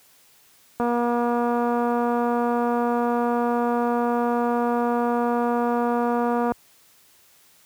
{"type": "click train", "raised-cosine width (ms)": 1, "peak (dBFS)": -11, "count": 1368, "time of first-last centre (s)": [0.8, 6.52], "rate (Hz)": 239, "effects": ["white hiss -56 dBFS RMS until 7.65 s", "high-pass 60 Hz 12 dB/octave"]}